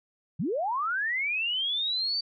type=linear sweep; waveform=sine; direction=up; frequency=123.6 to 4640 Hz; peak=-26 dBFS; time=0.39-2.21 s; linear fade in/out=10 ms; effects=none